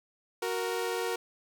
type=tone pair together; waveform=sawtooth; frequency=370 / 466.2 Hz; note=F#4 / A#4; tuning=0 / 0 cents; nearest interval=major third; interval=400 cents; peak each=-30 / -28 dBFS; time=0.42-1.16 s; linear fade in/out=5 ms; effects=none